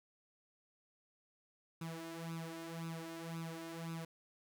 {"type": "tone with flanger", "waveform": "sawtooth", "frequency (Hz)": 164.81, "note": "E3", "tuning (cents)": 0, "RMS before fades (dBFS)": -45, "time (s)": [1.81, 4.05], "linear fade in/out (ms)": 5, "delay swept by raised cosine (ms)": [0.78, 3.28], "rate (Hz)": 1.9, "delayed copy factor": 0.75, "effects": ["12-bit"]}